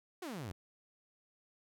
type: exponential sweep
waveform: sawtooth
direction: down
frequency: 392 to 81 Hz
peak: -37 dBFS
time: 0.22-0.52 s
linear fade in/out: 5 ms
effects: none